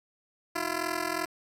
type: ring-modulated tone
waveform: 10% pulse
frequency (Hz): 339.3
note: F4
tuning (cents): -50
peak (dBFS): -18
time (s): 0.55-1.26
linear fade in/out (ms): 10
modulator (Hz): 21.3
effects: resampled to 32000 Hz + 8-bit